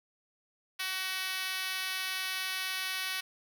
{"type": "tone with high-pass filter", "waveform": "5% pulse", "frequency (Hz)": 375.7, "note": "F#4", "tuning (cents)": 26, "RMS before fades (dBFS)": -35, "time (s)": [0.79, 3.21], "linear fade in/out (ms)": 10, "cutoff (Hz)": 1500, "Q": 0.86, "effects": []}